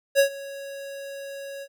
square tone with ADSR envelope, 554 Hz, C#5, 1 cent flat, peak -14 dBFS, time 0.15-1.68 s, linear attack 43 ms, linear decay 96 ms, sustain -21 dB, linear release 57 ms, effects none

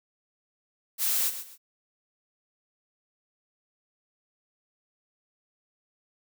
blue noise with echo, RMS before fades -26 dBFS, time 0.98-1.32 s, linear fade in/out 50 ms, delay 130 ms, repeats 2, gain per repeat -11 dB, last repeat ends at 1.58 s, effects none

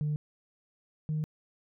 sine tone pair in turn, 150 / 154.13 Hz, D3 / D#3, +37 / -16 cents, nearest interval unison, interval 47 cents, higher second, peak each -26 / -27 dBFS, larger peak first, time 0.01-0.16 / 1.09-1.24 s, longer neither, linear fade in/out 0 ms, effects tanh soft clip ceiling -25 dBFS

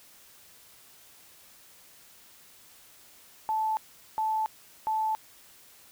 sine tone bursts, 874 Hz, A5, 12 cents flat, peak -25 dBFS, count 3, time 3.49-5.15 s, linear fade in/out 0 ms, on 280 ms, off 410 ms, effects white hiss -55 dBFS RMS until 5.91 s

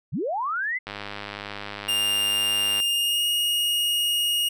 sine linear sweep, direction up, 91.6 to 2093 Hz, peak -24 dBFS, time 0.12-0.79 s, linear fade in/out 20 ms
click train, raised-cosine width 0.3 ms, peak -17 dBFS, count 198, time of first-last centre 0.87-2.801 s, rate 102 Hz
45% pulse tone with pitch glide, 2808 to 2865 Hz, F7 to F7, +9 to +44 cents, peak -21 dBFS, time 1.88-4.49 s, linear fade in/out 10 ms, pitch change +35 cents, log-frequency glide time 2.82-3.26 s
effects none

